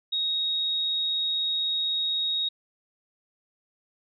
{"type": "tone", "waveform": "sine", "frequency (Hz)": 3764, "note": "A#7", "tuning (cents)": 16, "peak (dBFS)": -24, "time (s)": [0.12, 2.49], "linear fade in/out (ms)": 10, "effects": []}